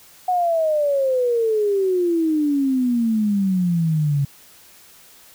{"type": "exponential sweep", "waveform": "sine", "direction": "down", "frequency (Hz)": [740, 138], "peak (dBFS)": -16, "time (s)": [0.28, 4.25], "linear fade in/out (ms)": 5, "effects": ["white hiss -48 dBFS RMS until 5.34 s"]}